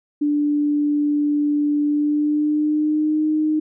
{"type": "tone with pitch glide", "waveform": "sine", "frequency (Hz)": [293.7, 308.1], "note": ["D4", "D#4"], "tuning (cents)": [0, -17], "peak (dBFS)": -16, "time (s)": [0.21, 3.6], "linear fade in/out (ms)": 10, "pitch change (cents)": 83, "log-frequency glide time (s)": [1.84, 3.25], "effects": []}